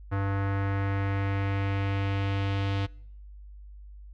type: tone with low-pass filter sweep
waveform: square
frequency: 98.6 Hz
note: G2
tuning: 11 cents sharp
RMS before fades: -28 dBFS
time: 0.11-2.87 s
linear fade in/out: 20 ms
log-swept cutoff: 1500 to 3400 Hz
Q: 1.9
effects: noise-tail reverb RT60 0.7 s tail -25 dB re dry + added 50 Hz sine -43 dBFS peak until 4.13 s